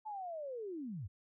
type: linear sweep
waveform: sine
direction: down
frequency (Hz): 880 to 79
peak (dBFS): -40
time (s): 0.05-1.08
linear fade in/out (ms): 20
effects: none